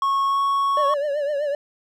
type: tone with pitch glide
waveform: triangle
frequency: 1098 to 1108.2 Hz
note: C#6 to C#6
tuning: -17 to -1 cents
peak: -16 dBFS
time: 0.02-0.94 s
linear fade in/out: 2 ms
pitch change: +16 cents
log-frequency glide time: 0.26-0.4 s
type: tone with vibrato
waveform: triangle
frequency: 580 Hz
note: D5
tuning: 22 cents flat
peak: -19 dBFS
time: 0.77-1.55 s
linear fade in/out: 2 ms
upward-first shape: triangle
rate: 7.9 Hz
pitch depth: 93 cents each way
effects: none